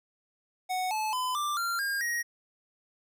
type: tone with pitch steps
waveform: square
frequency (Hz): 740 / 864.9 / 1010.9 / 1181.5 / 1380.9 / 1614 / 1886.3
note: F#5 / A5 / B5 / D6 / F6 / G#6 / A#6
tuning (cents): 0 / -30 / +40 / +10 / -20 / -50 / +20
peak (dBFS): -29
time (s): 0.69-2.23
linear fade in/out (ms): 20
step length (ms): 220
effects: none